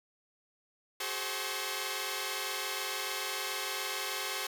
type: tone cluster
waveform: 5% pulse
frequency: 381 / 425.9 / 528 / 1078 Hz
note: G4 / G#4 / C5 / C#6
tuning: -49 / +44 / +16 / -49 cents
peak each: -28 dBFS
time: 1-4.47 s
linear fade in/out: 5 ms
effects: none